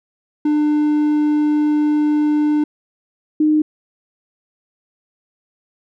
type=tone pair in turn; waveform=triangle / sine; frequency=299.4 / 305.9 Hz; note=D4 / D#4; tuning=+33 / -29 cents; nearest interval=unison; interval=38 cents; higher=second; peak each=-11 dBFS; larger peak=neither; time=0.45-2.64 / 3.4-3.62 s; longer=first; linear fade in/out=5 ms; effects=none